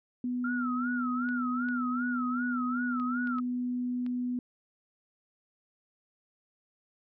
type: tone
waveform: sine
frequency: 247.4 Hz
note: B3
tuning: 3 cents sharp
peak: -29 dBFS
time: 0.24-4.39 s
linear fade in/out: 2 ms
type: tone with vibrato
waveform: sine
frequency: 1357 Hz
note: E6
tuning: 50 cents sharp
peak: -33 dBFS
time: 0.44-3.4 s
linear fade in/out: 5 ms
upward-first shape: sine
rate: 2.6 Hz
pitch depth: 140 cents each way
type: clicks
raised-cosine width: 0.3 ms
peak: -34 dBFS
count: 6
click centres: 1.289 / 1.687 / 2.999 / 3.273 / 3.385 / 4.064 s
effects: none